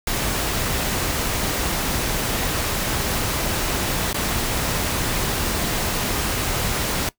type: noise with dropouts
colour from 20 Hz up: pink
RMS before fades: -23 dBFS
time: 0.07-7.09 s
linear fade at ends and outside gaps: 2 ms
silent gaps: 4.13-4.143 s
effects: noise-tail reverb RT60 0.1 s tail -19 dB re dry